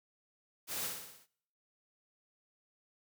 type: noise with echo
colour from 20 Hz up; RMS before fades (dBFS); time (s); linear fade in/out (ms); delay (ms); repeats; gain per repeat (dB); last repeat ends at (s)
white; -39; 0.67-0.91; 50; 60; 6; -4; 1.27
effects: noise-tail reverb RT60 0.7 s tail -23 dB re dry + high-pass 80 Hz 12 dB/octave